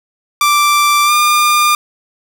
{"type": "tone with pitch glide", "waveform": "sawtooth", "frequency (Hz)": [1174.7, 1202.9], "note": ["D6", "D6"], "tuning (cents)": [0, 41], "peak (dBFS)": -5, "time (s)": [0.41, 1.75], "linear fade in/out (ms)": 2, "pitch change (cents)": 41, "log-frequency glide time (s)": [1.05, 1.12], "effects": []}